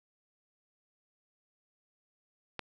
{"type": "click", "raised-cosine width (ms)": 0.3, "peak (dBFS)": -20, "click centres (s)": 2.593, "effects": []}